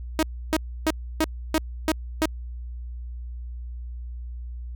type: tone bursts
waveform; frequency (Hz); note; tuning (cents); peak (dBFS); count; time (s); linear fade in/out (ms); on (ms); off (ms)
sawtooth; 315.8; D#4; +26; -15; 7; 0.19-2.256; 0; 38; 300
effects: added 60 Hz sine -32 dBFS peak until 4.75 s